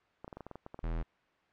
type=clicks; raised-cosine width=1 ms; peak=-30 dBFS; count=11; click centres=0.245 / 0.279 / 0.328 / 0.37 / 0.407 / 0.466 / 0.513 / 0.556 / 0.664 / 0.744 / 0.791 s
type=tone; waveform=square; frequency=41.1 Hz; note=E1; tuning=4 cents flat; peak=-33 dBFS; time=0.83-1.03 s; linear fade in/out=10 ms
effects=white hiss -69 dBFS RMS until 1.52 s + low-pass 2000 Hz 12 dB/octave